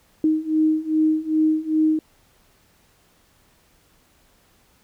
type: beating tone pair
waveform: sine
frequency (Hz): 311.1 / 313.6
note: D#4 / D#4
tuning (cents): 0 / +14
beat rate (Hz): 2.5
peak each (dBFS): -21 / -19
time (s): 0.24-1.99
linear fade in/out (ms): 2
effects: pink hiss -59 dBFS RMS until 4.83 s